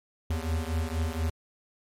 square beating tone pair, 79 / 83.2 Hz, D#2 / E2, +27 / +17 cents, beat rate 4.2 Hz, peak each -30 / -32 dBFS, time 0.3-1.3 s, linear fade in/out 5 ms, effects MP3 64 kbps

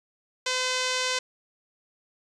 5% pulse tone, 510 Hz, C5, 44 cents flat, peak -13 dBFS, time 0.46-1.19 s, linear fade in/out 5 ms, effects resampled to 24000 Hz + 9-bit

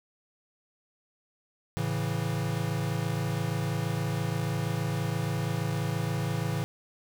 square chord, A major, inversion none, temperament equal, 110 / 138.59 / 164.81 Hz, A2 / C#3 / E3, 0 / 0 / 0 cents, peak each -33 dBFS, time 1.77-6.64 s, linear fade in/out 0 ms, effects none

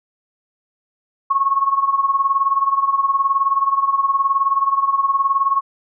sine tone with tremolo, 1097 Hz, C#6, 18 cents flat, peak -11 dBFS, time 1.3-5.61 s, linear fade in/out 10 ms, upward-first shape sine, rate 19 Hz, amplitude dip 75%, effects none

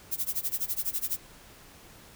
violet noise with tremolo, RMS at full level -28 dBFS, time 0.11-1.18 s, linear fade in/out 20 ms, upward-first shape sine, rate 12 Hz, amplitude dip 95%, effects pink hiss -52 dBFS RMS until 2.15 s

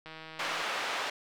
click train, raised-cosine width 0.3 ms, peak -29 dBFS, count 90, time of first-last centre 0.06-0.62 s, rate 159 Hz
pink band-pass noise, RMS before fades -34 dBFS, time 0.39-1.1 s, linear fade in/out 5 ms, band 760 to 3500 Hz, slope 12 dB/octave
effects none

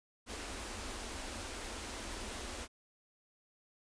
pink band-stop noise, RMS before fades -43 dBFS, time 0.26-2.68 s, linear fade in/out 50 ms, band 100 to 200 Hz, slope 96 dB/octave, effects resampled to 22050 Hz

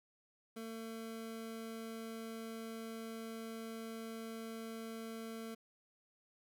25% pulse tone, 225 Hz, A3, 39 cents sharp, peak -40 dBFS, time 0.56-5.55 s, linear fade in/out 10 ms, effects 13-bit

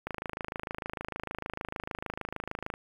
click train, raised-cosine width 0.5 ms, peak -19 dBFS, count 72, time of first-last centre 0.07-2.739 s, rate 26.6 Hz, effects 8-bit

